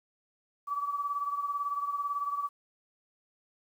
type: beating tone pair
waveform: sine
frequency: 1146 / 1164 Hz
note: D6 / D6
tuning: -43 / -16 cents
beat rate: 18 Hz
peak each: -31 / -37 dBFS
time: 0.67-2.49 s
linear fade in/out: 20 ms
effects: 10-bit